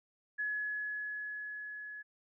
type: tone with level ramp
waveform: sine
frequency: 1695 Hz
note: G#6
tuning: 35 cents sharp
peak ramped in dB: -32 to -43 dBFS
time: 0.38-2.03 s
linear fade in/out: 20 ms
effects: none